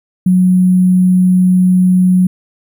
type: tone with sample-and-hold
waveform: sine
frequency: 183.1 Hz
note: F#3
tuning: 18 cents flat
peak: -6 dBFS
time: 0.26-2.27 s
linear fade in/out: 5 ms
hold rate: 11025 Hz
effects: none